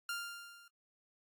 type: tone with level ramp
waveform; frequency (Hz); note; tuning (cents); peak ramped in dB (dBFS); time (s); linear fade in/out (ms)
sawtooth; 1396.9; F6; 0; -32 to -55; 0.09-0.68; 2
effects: AAC 64 kbps